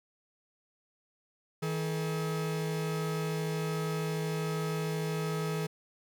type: tone pair together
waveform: 45% pulse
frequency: 160 / 427.1 Hz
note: D#3 / G#4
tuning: +49 / +48 cents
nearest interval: octave + perfect fourth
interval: 1699 cents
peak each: -32 / -36 dBFS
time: 1.62-5.67 s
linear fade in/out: 10 ms
effects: none